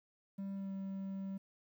triangle tone with pitch glide, 196 to 193.75 Hz, G3 to G3, 0 to -20 cents, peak -37 dBFS, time 0.38-1.38 s, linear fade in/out 10 ms, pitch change -20 cents, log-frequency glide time 0.56-0.72 s, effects 12-bit

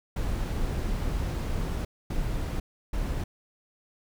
brown noise bursts at uneven times, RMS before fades -29 dBFS, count 3, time 0.16-1.85 / 2.1-2.6 / 2.93-3.24 s, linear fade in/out 5 ms, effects none

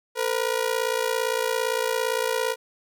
sawtooth ring-modulated tone, 480.1 Hz, B4, 49 cents flat, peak -16 dBFS, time 0.15-2.56 s, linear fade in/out 50 ms, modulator 28.8 Hz, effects none

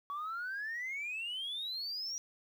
sine exponential sweep, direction up, 1122 to 5810 Hz, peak -35 dBFS, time 0.1-2.18 s, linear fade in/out 0 ms, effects tanh soft clip ceiling -34 dBFS + 11-bit

